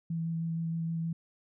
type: tone with vibrato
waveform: sine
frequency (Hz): 164.81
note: E3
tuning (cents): 0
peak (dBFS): -30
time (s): 0.1-1.13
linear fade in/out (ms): 5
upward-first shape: square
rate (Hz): 6.4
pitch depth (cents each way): 9
effects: none